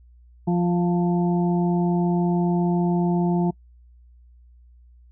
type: harmonic tone with a mistuned harmonic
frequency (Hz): 174.6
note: F3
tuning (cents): 0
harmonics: 1 / 2 / 4 / 5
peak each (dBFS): -19 / -25 / -31 / -33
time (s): 0.47-3.51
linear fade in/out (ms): 10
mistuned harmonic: 5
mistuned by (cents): +21
effects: noise-tail reverb RT60 0.1 s tail -25 dB re dry + added 60 Hz sine -48 dBFS peak until 5.11 s